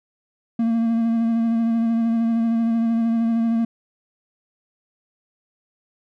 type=tone with vibrato; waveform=triangle; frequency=229.1 Hz; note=A#3; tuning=30 cents flat; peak=-15 dBFS; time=0.59-3.65 s; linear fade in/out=5 ms; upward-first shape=sine; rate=13 Hz; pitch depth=22 cents each way; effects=none